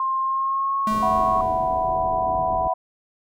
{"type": "tone with pitch glide", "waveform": "sine", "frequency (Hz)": [1059, 1095.7], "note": ["C6", "C#6"], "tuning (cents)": [21, -20], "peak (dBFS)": -20, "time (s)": [0, 1.41], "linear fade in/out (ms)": 2, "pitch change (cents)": 59, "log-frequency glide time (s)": [0.21, 0.79]}
{"type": "tone with exponential decay", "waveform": "square", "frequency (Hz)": 215, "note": "A3", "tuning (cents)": -40, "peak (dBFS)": -24, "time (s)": [0.87, 2.25], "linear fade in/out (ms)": 2, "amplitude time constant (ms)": 300}
{"type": "low-pass noise", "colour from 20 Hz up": "pink", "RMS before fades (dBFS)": -34, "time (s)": [0.9, 2.68], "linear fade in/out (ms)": 5, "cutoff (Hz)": 620, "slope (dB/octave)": 24}
{"type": "chord", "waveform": "sine", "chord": "E suspended second", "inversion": "none", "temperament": "just", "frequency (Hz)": [659.3, 741.7, 988.9], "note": ["E5", "F#5", "B5"], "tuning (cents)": [0, 4, 2], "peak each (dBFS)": [-25, -23, -24], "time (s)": [1.02, 2.74], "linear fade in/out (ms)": 10}
{"effects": []}